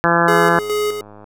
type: harmonic tone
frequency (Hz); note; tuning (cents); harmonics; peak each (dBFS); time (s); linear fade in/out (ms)
170; F3; -46; 1 / 2 / 3 / 4 / 5 / 6 / 7 / 8 / 9 / 10; -21 / -21 / -21 / -21 / -21 / -21 / -21 / -21 / -21 / -21; 0.04-0.59; 0
type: tone with tremolo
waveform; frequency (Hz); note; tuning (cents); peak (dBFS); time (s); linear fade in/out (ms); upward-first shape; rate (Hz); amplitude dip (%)
square; 419.5; G#4; +17; -17; 0.28-1.01; 2; square; 2.4; 55
type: click train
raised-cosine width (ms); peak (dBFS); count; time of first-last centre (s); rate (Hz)
1; -26; 74; 0.54-1.242; 104
effects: none